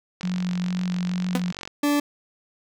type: click train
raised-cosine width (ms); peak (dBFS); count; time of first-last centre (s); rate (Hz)
0.2; -17; 69; 0.21-1.676; 46.4
type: tone with vibrato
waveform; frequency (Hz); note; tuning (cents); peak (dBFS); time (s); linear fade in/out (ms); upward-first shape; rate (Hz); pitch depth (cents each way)
sine; 180.5; F#3; -43; -23; 0.23-1.52; 10; sine; 2.2; 13
type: tone with exponential decay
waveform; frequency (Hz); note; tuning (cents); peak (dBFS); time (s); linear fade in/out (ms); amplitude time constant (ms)
sawtooth; 250; B3; +21; -14; 1.35-1.43; 2; 17
type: tone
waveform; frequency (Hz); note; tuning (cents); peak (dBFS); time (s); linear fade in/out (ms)
40% pulse; 290.4; D4; -19; -18; 1.83-2; 5
effects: none